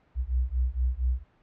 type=beating tone pair; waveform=sine; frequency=60.4 / 64.7 Hz; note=B1 / C2; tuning=-38 / -19 cents; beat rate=4.3 Hz; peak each=-27 dBFS; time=0.15-1.24 s; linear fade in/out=50 ms; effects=pink hiss -64 dBFS RMS until 1.42 s + low-pass 2000 Hz 12 dB/octave